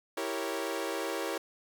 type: chord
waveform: sawtooth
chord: E diminished seventh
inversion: none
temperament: equal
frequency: 329.6 / 392 / 466.2 / 554.4 Hz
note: E4 / G4 / Bb4 / Db5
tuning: 0 / 0 / 0 / 0 cents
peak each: -34 dBFS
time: 0.17-1.38 s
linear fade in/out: 5 ms
effects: none